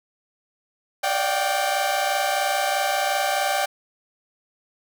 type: tone cluster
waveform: sawtooth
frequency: 575 / 598 / 714 / 779 Hz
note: D5 / D5 / F5 / G5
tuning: -37 / +31 / +38 / -11 cents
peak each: -26 / -25 / -25 / -19 dBFS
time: 1.03-3.66 s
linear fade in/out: 10 ms
effects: none